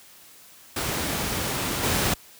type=noise with level steps; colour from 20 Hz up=pink; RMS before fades=-27 / -23 dBFS; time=0.76-2.14 s; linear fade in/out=5 ms; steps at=1.83 s; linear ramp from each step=10 ms; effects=white hiss -50 dBFS RMS until 2.39 s + high-pass 60 Hz 12 dB/octave